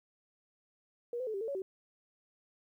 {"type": "tone with pitch steps", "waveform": "sine", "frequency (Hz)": [477.9, 511, 435.6, 392, 448.9, 559, 380.3], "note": ["A#4", "C5", "A4", "G4", "A4", "C#5", "F#4"], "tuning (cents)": [43, -41, -17, 0, 35, 14, 48], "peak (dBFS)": -34, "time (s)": [1.13, 1.62], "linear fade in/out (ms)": 2, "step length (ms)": 70, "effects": ["12-bit"]}